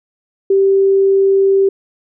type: tone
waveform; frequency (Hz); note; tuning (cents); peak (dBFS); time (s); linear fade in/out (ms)
sine; 390; G4; -9; -8; 0.5-1.69; 5
effects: none